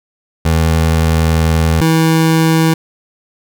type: tone pair in turn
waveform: 25% pulse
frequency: 80.8 / 161.6 Hz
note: E2 / E3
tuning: -34 / -34 cents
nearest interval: octave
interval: 1200 cents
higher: second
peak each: -6 / -5 dBFS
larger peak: second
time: 0.45-1.81 / 1.81-2.74 s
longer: first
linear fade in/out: 5 ms
effects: none